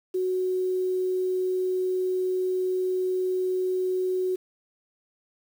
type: tone with quantisation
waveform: sine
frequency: 369.6 Hz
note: F#4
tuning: 2 cents flat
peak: -23 dBFS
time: 0.14-4.36 s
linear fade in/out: 10 ms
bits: 8
effects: none